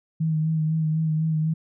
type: tone with vibrato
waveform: sine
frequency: 157.9 Hz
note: D#3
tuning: 26 cents sharp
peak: -20 dBFS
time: 0.2-1.54 s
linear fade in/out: 10 ms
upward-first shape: sine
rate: 4 Hz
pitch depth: 29 cents each way
effects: none